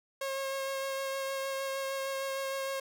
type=tone with vibrato; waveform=sawtooth; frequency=541 Hz; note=C#5; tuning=42 cents flat; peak=-29 dBFS; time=0.21-2.8 s; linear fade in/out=5 ms; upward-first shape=sine; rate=6.5 Hz; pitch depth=13 cents each way; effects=none